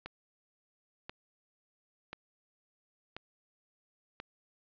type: click train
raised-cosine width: 0.3 ms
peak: -25 dBFS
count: 5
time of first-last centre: 0.06-4.201 s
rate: 0.966 Hz
effects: resampled to 11025 Hz + 11-bit